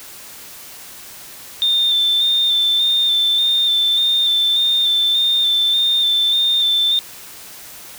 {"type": "tone with vibrato", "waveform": "sine", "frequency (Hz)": 3588, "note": "A7", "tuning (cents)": 33, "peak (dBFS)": -12, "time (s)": [1.62, 6.99], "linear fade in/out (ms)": 0, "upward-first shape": "square", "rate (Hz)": 1.7, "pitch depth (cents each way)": 21, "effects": ["tanh soft clip ceiling -8 dBFS", "white hiss -37 dBFS RMS until 7.98 s"]}